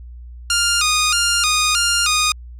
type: tone with vibrato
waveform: 10% pulse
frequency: 1315 Hz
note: E6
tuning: 5 cents flat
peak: -6 dBFS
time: 0.5-2.32 s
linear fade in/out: 2 ms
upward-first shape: square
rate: 1.6 Hz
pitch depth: 110 cents each way
effects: added 60 Hz sine -33 dBFS peak until 2.59 s + resampled to 32000 Hz